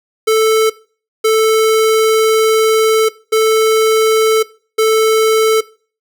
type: tone bursts at uneven times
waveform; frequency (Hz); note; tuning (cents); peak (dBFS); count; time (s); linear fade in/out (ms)
square; 440; A4; 0; -9; 4; 0.27-0.7 / 1.24-3.09 / 3.32-4.43 / 4.78-5.61; 10
effects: noise-tail reverb RT60 0.4 s tail -20 dB re dry